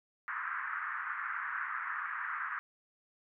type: band-pass noise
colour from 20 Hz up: white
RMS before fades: -38 dBFS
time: 0.28-2.59 s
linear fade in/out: 0 ms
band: 1100 to 1800 Hz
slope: 48 dB/octave
effects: none